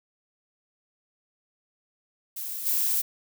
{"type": "noise with level steps", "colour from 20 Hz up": "violet", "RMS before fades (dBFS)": [-34, -25], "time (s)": [2.36, 3.02], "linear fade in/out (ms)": 10, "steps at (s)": 2.65, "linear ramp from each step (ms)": 20, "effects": []}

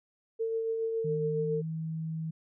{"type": "tone with tremolo", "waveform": "sine", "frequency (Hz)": 450.8, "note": "A4", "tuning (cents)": 42, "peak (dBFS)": -27, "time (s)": [0.39, 1.62], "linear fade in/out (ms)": 20, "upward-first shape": "triangle", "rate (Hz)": 7.2, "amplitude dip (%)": 35}
{"type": "tone with pitch glide", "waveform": "sine", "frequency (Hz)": [157.2, 160.41], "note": ["D#3", "E3"], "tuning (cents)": [18, -47], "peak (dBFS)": -32, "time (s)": [1.04, 2.31], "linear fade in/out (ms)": 10, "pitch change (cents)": 35, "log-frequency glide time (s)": [1.37, 1.43]}
{"effects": []}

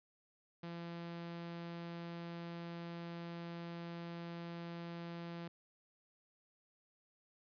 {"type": "tone", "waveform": "sawtooth", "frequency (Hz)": 170.2, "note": "F3", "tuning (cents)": -44, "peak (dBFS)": -40, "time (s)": [0.63, 5.48], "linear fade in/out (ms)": 5, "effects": ["resampled to 11025 Hz"]}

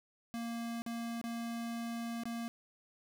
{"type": "tone with dropouts", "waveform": "square", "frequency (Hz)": 232.6, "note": "A#3", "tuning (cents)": -4, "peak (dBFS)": -38, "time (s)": [0.34, 2.48], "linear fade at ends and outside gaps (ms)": 0, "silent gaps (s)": [[0.82, 0.863], [1.214, 1.24], [2.235, 2.255]], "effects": []}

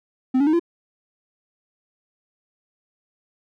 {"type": "tone with pitch steps", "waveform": "triangle", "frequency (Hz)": [258.4, 283.4, 310.9, 341], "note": ["C4", "C#4", "D#4", "F4"], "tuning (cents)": [-21, 38, -1, -41], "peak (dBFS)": -13, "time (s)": [0.34, 0.596], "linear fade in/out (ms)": 10, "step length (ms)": 64, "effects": []}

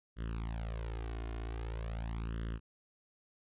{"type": "tone with flanger", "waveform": "sawtooth", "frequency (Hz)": 56.1, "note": "A1", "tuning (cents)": 34, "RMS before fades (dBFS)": -39, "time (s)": [0.16, 2.6], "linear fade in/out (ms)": 50, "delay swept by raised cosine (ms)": [0.62, 2.82], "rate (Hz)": 0.44, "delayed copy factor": 0.9, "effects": ["resampled to 8000 Hz"]}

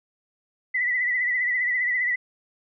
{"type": "tone with vibrato", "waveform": "sine", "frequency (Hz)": 1977, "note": "B6", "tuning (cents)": 1, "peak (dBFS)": -21, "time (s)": [0.74, 2.16], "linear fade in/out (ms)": 10, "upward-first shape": "sine", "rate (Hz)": 15, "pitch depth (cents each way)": 54, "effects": []}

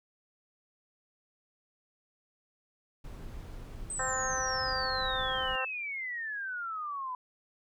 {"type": "noise", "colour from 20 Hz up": "brown", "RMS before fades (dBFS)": -43, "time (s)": [3.04, 5.56], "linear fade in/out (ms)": 5}
{"type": "exponential sweep", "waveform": "sine", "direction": "down", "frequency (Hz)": [8310, 992], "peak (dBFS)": -34, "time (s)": [3.9, 7.15], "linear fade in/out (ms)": 2}
{"type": "harmonic tone", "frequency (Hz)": 260, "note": "C4", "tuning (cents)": -11, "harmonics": [2, 3, 4, 5, 6, 7], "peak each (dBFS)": [-38, -38, -38, -38, -38, -38], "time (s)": [3.99, 5.65], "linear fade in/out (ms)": 5}
{"effects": []}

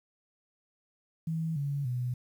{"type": "tone with pitch steps", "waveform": "sine", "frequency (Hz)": [162, 141.85, 124.2], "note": ["E3", "C#3", "B2"], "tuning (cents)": [-30, 40, 10], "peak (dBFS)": -29, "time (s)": [1.27, 2.14], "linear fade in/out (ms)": 5, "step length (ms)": 290, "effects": ["10-bit"]}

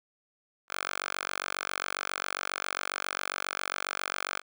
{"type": "tone with high-pass filter", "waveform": "5% pulse", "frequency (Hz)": 47.38, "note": "F#1", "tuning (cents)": 42, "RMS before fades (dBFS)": -35, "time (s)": [0.68, 4.42], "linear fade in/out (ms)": 50, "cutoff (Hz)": 1200, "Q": 1.4, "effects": []}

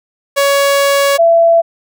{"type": "tone pair in turn", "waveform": ["sawtooth", "sine"], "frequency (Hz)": [560, 670.2], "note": ["C#5", "E5"], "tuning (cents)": [18, 29], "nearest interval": "minor third", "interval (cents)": 311, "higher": "second", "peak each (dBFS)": -5, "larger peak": "neither", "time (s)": [[0.36, 1.18], [1.18, 1.62]], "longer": "first", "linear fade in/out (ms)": 20, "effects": []}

